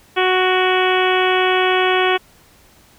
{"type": "harmonic tone with a mistuned harmonic", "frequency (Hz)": 370, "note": "F#4", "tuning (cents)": 0, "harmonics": [1, 2, 3, 4, 5, 6, 7, 8, 9], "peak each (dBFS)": [-17, -20, -22, -23, -24, -25, -25, -26, -27], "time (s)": [0.16, 2.18], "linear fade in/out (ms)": 20, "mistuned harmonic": 6, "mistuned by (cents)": 28, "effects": ["pink hiss -50 dBFS RMS until 2.98 s"]}